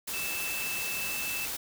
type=tone in noise; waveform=sine; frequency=2639 Hz; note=E7; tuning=1 cent sharp; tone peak=-34 dBFS; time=0.13-1.46 s; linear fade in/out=10 ms; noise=white; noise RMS=-35 dBFS; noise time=0.07-1.57 s; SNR=-2 dB; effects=none